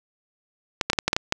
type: clicks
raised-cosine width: 0.2 ms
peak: -3 dBFS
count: 8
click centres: 0.812 / 0.9 / 0.932 / 0.988 / 1.08 / 1.131 / 1.165 / 1.324 s
effects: none